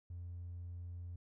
triangle tone, 87.4 Hz, F2, 2 cents sharp, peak -40 dBFS, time 0.1-1.16 s, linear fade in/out 5 ms, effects tanh soft clip ceiling -40 dBFS

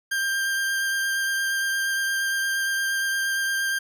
40% pulse tone with vibrato, 1589 Hz, G6, 23 cents sharp, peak -22 dBFS, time 0.11-3.79 s, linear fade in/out 10 ms, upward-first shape sine, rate 8.6 Hz, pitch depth 11 cents each way, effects none

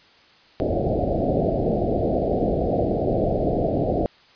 white low-pass noise, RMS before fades -22 dBFS, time 0.6-4.06 s, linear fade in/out 0 ms, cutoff 720 Hz, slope 96 dB/octave, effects white hiss -53 dBFS RMS until 4.35 s + resampled to 11025 Hz

